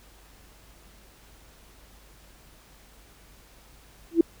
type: tone with exponential growth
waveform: sine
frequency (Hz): 333.2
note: E4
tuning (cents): +19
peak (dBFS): -10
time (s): 4.11-4.21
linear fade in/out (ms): 5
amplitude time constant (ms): 20
effects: added 50 Hz sine -55 dBFS peak until 4.4 s + pink hiss -55 dBFS RMS until 4.4 s